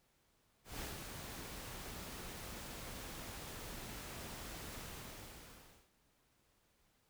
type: noise with ADSR envelope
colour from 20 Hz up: pink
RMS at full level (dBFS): -44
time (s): 0.64-5.91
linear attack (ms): 160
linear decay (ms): 180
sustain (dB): -4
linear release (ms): 1100
effects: pink hiss -75 dBFS RMS until 7.09 s